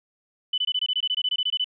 sine tone bursts, 2998 Hz, F#7, 22 cents sharp, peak -21 dBFS, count 16, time 0.53-1.644 s, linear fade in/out 5 ms, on 49 ms, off 22 ms, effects none

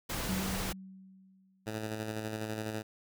pink noise, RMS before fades -36 dBFS, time 0.09-0.73 s, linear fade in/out 10 ms
sine tone with exponential decay, 190 Hz, F#3, 46 cents sharp, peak -30 dBFS, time 0.29-1.72 s, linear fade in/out 0 ms, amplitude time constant 310 ms
10% pulse tone with tremolo, 108.7 Hz, A2, 21 cents flat, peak -26 dBFS, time 1.66-2.83 s, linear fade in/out 20 ms, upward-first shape square, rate 12 Hz, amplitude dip 35%
effects none

